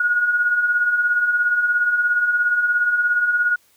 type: beating tone pair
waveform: sine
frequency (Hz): 1431 / 1448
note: F6 / F#6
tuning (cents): +42 / -38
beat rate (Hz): 17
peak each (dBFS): -25 / -16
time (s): 0-3.56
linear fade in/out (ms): 5
effects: white hiss -58 dBFS RMS until 3.76 s